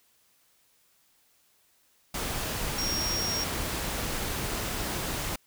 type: tone in noise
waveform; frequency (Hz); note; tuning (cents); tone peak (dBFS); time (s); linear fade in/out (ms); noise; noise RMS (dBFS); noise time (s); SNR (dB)
sine; 5588; F8; 0; -29; 2.78-3.44; 5; pink; -32; 2.14-5.36; 0
effects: white hiss -66 dBFS RMS until 5.46 s

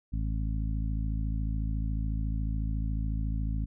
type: harmonic tone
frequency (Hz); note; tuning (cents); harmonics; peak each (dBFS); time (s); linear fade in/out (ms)
54; A1; -32; 1 / 2 / 3 / 4 / 5; -29 / -35 / -39 / -41 / -43; 0.12-3.66; 20
effects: none

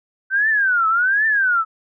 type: tone with vibrato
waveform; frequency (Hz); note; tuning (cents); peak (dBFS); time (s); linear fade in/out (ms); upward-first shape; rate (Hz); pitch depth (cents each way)
sine; 1522; F#6; +48; -14; 0.3-1.65; 50; triangle; 1.3; 290
effects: none

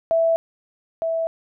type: tone pair in turn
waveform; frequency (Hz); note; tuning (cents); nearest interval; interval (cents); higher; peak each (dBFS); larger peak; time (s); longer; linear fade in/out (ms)
sine; 659.3 / 656; E5 / E5; 0 / -9; unison; 9; first; -15 / -20; first; 0.11-0.36 / 1.02-1.27; neither; 0
effects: none

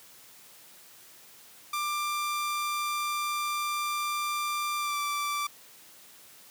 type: tone with pitch glide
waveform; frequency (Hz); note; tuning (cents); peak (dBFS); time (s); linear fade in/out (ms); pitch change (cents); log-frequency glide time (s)
sawtooth; 1186 to 1169; D6 to D6; +17 to -8; -25; 1.73-5.47; 5; -25; 4.78-4.98
effects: white hiss -53 dBFS RMS until 6.5 s + high-pass 100 Hz 12 dB/octave

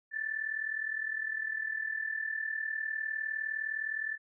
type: tone with amplitude modulation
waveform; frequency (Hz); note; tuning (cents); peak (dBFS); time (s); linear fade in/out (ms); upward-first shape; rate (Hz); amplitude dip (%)
sine; 1760; A6; 0; -29; 0.11-4.18; 50; sine; 39.7; 75
effects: none

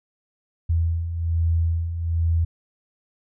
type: beating tone pair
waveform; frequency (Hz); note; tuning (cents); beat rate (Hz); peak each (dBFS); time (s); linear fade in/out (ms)
sine; 82.2 / 83.4; E2 / E2; -4 / +21; 1.2; -27 / -20; 0.69-2.45; 10
effects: none

